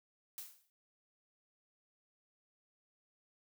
blue noise with exponential decay, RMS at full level -43 dBFS, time 0.38-0.7 s, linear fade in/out 0 ms, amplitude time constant 69 ms, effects none

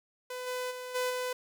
sawtooth tone with level steps, 502 Hz, B4, 28 cents sharp, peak -33 / -29 / -35 / -25 / -28 dBFS, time 0.3-1.33 s, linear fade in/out 5 ms, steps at 0.46 / 0.7 / 0.94 / 1.09 s, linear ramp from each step 20 ms, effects none

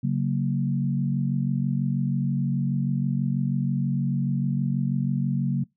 sine chord, F# major, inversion second, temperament equal with one note detuned, 138.59 / 185 / 230.8 Hz, C#3 / F#3 / A#3, 0 / 0 / -17 cents, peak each -24 / -27 / -28 dBFS, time 0.03-5.64 s, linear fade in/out 10 ms, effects noise-tail reverb RT60 0.2 s tail -25 dB re dry

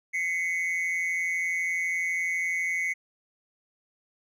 triangle tone pair together, 2036 / 2208 Hz, C7 / C#7, -48 / -7 cents, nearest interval minor second, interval 141 cents, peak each -27 dBFS, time 0.13-2.94 s, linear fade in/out 20 ms, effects none

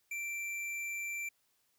sine tone with hard clipping, 2349 Hz, D7, in tune, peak -38 dBFS, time 0.11-1.29 s, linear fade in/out 5 ms, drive 11 dB, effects white hiss -75 dBFS RMS until 1.78 s

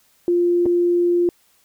sine tone with dropouts, 349.2 Hz, F4, in tune, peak -14 dBFS, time 0.28-1.29 s, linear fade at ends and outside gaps 1 ms, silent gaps 0.657-0.662 s, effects white hiss -59 dBFS RMS until 1.64 s

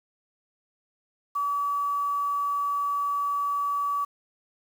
sine tone with quantisation, 1144 Hz, D6, 46 cents flat, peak -24 dBFS, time 1.35-4.05 s, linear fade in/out 10 ms, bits 8, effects none

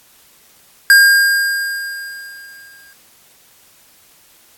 square tone with exponential decay, 1611 Hz, G6, 47 cents sharp, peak -4 dBFS, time 0.9-2.93 s, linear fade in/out 1 ms, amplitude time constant 440 ms, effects white hiss -49 dBFS RMS until 4.57 s + AAC 64 kbps

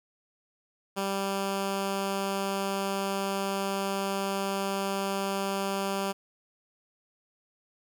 10% pulse tone, 196 Hz, G3, in tune, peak -20 dBFS, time 0.96-6.13 s, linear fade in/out 20 ms, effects none

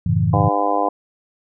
sine chord, F# minor seventh, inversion none, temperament equal, 92.5 / 110 / 138.59 / 164.81 Hz, F#2 / A2 / C#3 / E3, 0 / 0 / 0 / 0 cents, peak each -21 / -19 / -22 / -19 dBFS, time 0.06-0.49 s, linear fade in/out 5 ms
harmonic tone, 101.4 Hz, G#2, 41 cents flat, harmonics 3 / 4 / 5 / 6 / 7 / 8 / 9 / 10, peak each -25 / -29 / -24 / -27 / -21 / -23 / -32 / -23 dBFS, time 0.33-0.89 s, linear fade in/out 5 ms
effects none

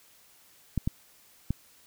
clicks, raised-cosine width 5 ms, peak -14 dBFS, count 3, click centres 0.777 / 0.875 / 1.506 s, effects white hiss -59 dBFS RMS until 1.86 s

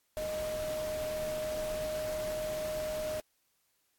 sine tone in noise, 618 Hz, D#5, 12 cents flat, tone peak -33 dBFS, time 0.17-3.2 s, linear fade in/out 0 ms, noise pink, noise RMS -43 dBFS, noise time 0.17-3.2 s, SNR +7 dB, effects white hiss -75 dBFS RMS until 3.98 s + AAC 64 kbps

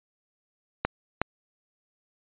clicks, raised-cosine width 0.5 ms, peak -8 dBFS, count 2, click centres 0.85 / 1.216 s, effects resampled to 8000 Hz

